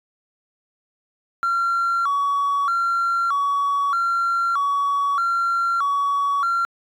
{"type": "tone with vibrato", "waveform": "triangle", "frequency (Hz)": 1244.5, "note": "D#6", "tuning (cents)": 0, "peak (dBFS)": -15, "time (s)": [1.43, 6.65], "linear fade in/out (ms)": 0, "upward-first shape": "square", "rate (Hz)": 0.8, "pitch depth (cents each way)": 170, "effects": ["tanh soft clip ceiling -14 dBFS"]}